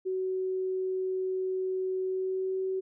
sine tone with pitch glide, 374.7 to 378.6 Hz, F#4 to F#4, +22 to +40 cents, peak -28 dBFS, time 0.05-2.81 s, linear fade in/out 20 ms, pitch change +18 cents, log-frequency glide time 2.02-2.6 s, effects none

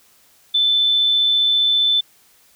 sine tone with amplitude modulation, 3520 Hz, A7, in tune, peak -12 dBFS, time 0.54-2.01 s, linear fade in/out 10 ms, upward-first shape sine, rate 115 Hz, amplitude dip 25%, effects white hiss -54 dBFS RMS until 2.55 s

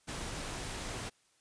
pink noise, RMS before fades -40 dBFS, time 0.07-1.1 s, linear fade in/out 20 ms, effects white hiss -70 dBFS RMS until 1.4 s + resampled to 22050 Hz

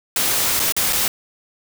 white noise with dropouts, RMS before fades -19 dBFS, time 0.16-1.08 s, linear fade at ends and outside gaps 2 ms, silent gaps 0.595-0.599 / 0.723-0.765 / 0.926-0.93 s, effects none

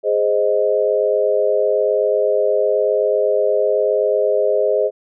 sine chord, Ab major, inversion none, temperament equal, 415.3 / 523.3 / 622.3 Hz, Ab4 / C5 / Eb5, 0 / 0 / 0 cents, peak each -18 dBFS, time 0.03-4.91 s, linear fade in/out 50 ms, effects none

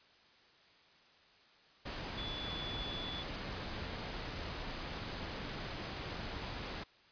sine tone in noise, 3443 Hz, A7, 38 cents flat, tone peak -42 dBFS, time 2.17-3.23 s, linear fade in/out 10 ms, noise pink, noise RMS -42 dBFS, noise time 1.85-6.84 s, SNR -3 dB, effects white hiss -64 dBFS RMS until 7.11 s + resampled to 11025 Hz

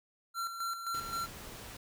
square tone with tremolo, 1364 Hz, F6, 41 cents flat, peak -34 dBFS, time 0.34-1.28 s, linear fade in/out 50 ms, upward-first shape square, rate 3.8 Hz, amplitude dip 55%
pink noise, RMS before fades -47 dBFS, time 0.94-1.77 s, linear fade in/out 5 ms
effects none

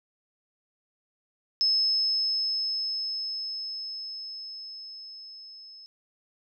sine tone with level ramp, 5200 Hz, E8, 24 cents flat, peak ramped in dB -20 to -45 dBFS, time 1.61-5.86 s, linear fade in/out 0 ms, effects none

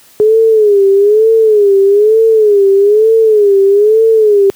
sine tone with vibrato, 419.3 Hz, G#4, 17 cents sharp, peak -4 dBFS, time 0.2-4.5 s, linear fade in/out 0 ms, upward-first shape sine, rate 1.1 Hz, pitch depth 120 cents each way, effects white hiss -43 dBFS RMS until 4.55 s + high-pass 80 Hz 12 dB/octave

